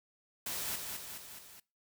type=noise with echo; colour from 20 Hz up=white; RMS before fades=-38 dBFS; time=0.46-0.76 s; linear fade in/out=5 ms; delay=210 ms; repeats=4; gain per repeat=-4 dB; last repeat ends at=1.6 s; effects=noise-tail reverb RT60 0.3 s tail -23 dB re dry